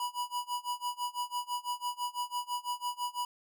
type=tone with tremolo; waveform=square; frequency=978 Hz; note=B5; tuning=17 cents flat; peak=-31 dBFS; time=0-3.25 s; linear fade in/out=2 ms; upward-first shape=sine; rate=6 Hz; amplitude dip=95%; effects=none